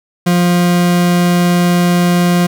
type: tone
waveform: 40% pulse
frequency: 175.8 Hz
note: F3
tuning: 12 cents sharp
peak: -8 dBFS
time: 0.26-2.47 s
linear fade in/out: 10 ms
effects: none